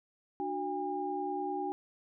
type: tone cluster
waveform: sine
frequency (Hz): 298.9 / 368.8 / 808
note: D4 / F#4 / G#5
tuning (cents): +31 / -6 / -48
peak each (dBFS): -39 / -37 / -35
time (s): 0.4-1.72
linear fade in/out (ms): 0
effects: none